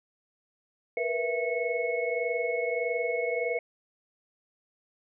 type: tone cluster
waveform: sine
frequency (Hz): 469.4 / 491 / 663 / 2194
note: A#4 / B4 / E5 / C#7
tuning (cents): +12 / -10 / +10 / -18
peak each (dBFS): -32 / -31 / -33 / -33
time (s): 0.97-3.59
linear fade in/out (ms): 2
effects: none